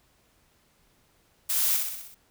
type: noise with echo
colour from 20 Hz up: blue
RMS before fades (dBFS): -26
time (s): 1.49-1.77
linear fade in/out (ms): 10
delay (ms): 63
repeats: 6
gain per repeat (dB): -4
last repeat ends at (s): 2.148
effects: pink hiss -65 dBFS RMS until 2.3 s